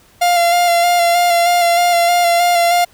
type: tone with vibrato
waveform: 45% pulse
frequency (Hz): 695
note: F5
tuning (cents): -9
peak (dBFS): -10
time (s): 0.21-2.85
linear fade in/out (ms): 10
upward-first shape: square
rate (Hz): 3.2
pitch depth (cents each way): 20
effects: pink hiss -49 dBFS RMS until 2.93 s